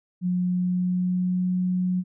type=tone with pitch glide; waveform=sine; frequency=180 to 182.2 Hz; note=F#3 to F#3; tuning=-47 to -26 cents; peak=-21 dBFS; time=0.21-2.04 s; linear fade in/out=50 ms; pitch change=+21 cents; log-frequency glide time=0.42-1.51 s; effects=none